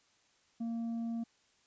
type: tone with tanh clipping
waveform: sine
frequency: 230.7 Hz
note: A#3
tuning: 18 cents flat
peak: -35 dBFS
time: 0.6-1.24 s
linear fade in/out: 10 ms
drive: 4 dB
effects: white hiss -70 dBFS RMS until 1.66 s + resampled to 16000 Hz